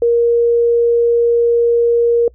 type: tone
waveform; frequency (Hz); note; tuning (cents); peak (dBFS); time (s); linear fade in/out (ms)
sine; 470.6; A#4; +16; -9; 0.02-2.28; 2
effects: noise-tail reverb RT60 0.1 s tail -26 dB re dry + added 60 Hz sine -42 dBFS peak until 2.34 s